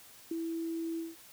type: tone with ADSR envelope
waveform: sine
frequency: 329.6 Hz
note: E4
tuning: in tune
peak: -29 dBFS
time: 0.31-1.16 s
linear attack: 5 ms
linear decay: 8 ms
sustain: -4 dB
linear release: 180 ms
effects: white hiss -55 dBFS RMS until 1.32 s